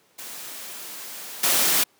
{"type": "noise with level steps", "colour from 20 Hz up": "white", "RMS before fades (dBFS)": [-37, -20], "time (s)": [0.18, 1.84], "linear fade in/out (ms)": 10, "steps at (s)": 1.43, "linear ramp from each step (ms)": 5, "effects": ["pink hiss -61 dBFS RMS until 1.99 s", "high-pass 200 Hz 12 dB/octave"]}